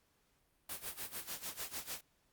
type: noise with tremolo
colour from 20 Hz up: white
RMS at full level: -41 dBFS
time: 0.69-2.01 s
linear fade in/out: 5 ms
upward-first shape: sine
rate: 6.7 Hz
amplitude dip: 85%
effects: pink hiss -75 dBFS RMS until 2.32 s + Opus 48 kbps